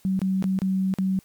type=tone with dropouts; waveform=sine; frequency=189.9 Hz; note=F#3; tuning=45 cents sharp; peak=-20 dBFS; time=0.05-1.19 s; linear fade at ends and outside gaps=0 ms; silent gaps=0.192-0.217 / 0.425-0.441 / 0.589-0.618 / 0.939-0.986 s; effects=white hiss -58 dBFS RMS until 1.24 s + MP3 96 kbps